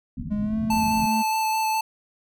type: low-pass noise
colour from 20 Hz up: white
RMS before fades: -33 dBFS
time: 0.17-1.08 s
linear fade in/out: 5 ms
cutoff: 260 Hz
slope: 96 dB/octave
type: tone with pitch glide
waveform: triangle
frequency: 207.7 to 220.1 Hz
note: G#3 to A3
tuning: 0 to +1 cents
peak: -21 dBFS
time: 0.3-1.23 s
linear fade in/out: 20 ms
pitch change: +101 cents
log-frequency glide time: 0.41-0.57 s
type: tone with vibrato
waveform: square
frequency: 877 Hz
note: A5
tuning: 6 cents flat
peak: -22 dBFS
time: 0.7-1.81 s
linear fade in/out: 5 ms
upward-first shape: square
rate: 4.8 Hz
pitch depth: 8 cents each way
effects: none